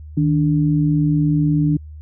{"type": "tone pair together", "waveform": "sine", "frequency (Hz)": [155.56, 292], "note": ["D#3", "D4"], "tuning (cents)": [0, -10], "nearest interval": "major seventh", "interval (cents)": 1090, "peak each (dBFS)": [-15, -18], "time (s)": [0.17, 1.77], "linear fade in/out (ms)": 5, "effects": ["added 76 Hz sine -33 dBFS peak until 2.01 s"]}